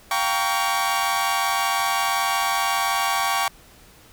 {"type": "chord", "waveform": "sawtooth", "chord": "G half-diminished seventh", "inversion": "third", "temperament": "equal with one note detuned", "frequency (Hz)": [698.5, 784, 932.3, 1126.8], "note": ["F5", "G5", "Bb5", "Db6"], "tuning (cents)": [0, 0, 0, 28], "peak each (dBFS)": [-26, -21, -24, -20], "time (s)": [0.11, 3.48], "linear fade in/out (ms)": 2, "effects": ["pink hiss -50 dBFS RMS until 4.12 s"]}